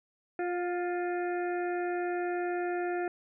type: harmonic tone with a mistuned harmonic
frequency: 351.8 Hz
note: F4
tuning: 13 cents sharp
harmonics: 1 / 2 / 4 / 5 / 6 / 7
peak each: -31 / -35 / -42 / -43 / -51 / -50 dBFS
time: 0.39-3.08 s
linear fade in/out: 2 ms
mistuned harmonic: 2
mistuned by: +17 cents
effects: none